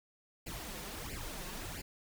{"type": "noise with flanger", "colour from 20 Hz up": "pink", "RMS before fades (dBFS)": -43, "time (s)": [0.46, 1.82], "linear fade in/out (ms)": 10, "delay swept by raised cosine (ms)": [0.4, 5.7], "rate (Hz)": 1.5, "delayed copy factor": 0.85, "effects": []}